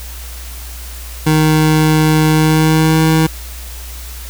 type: tone with pitch glide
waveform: 25% pulse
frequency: 155.56 to 159.1 Hz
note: D#3 to D#3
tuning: 0 to +39 cents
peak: -5 dBFS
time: 1.26-3.27 s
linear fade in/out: 10 ms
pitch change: +39 cents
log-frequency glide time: 2.31-3.02 s
effects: added 60 Hz sine -27 dBFS peak until 4.29 s + white hiss -33 dBFS RMS until 4.29 s